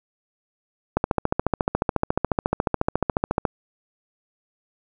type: click train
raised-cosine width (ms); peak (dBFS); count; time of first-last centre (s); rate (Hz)
1; -5; 36; 0.97-3.452; 14.1
effects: none